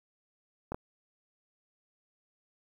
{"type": "clicks", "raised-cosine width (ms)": 1, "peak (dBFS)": -21, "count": 2, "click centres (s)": [0.72, 0.745], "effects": ["9-bit"]}